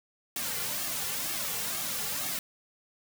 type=noise with flanger; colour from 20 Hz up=white; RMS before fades=-33 dBFS; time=0.36-2.39 s; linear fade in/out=2 ms; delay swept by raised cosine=2 to 3.2 ms; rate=2.1 Hz; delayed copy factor=-0.8; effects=none